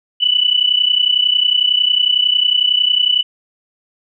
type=tone pair together; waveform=sine; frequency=2957 / 2988 Hz; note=F#7 / F#7; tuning=-2 / +16 cents; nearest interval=unison; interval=18 cents; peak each=-14 dBFS; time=0.2-3.23 s; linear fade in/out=20 ms; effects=none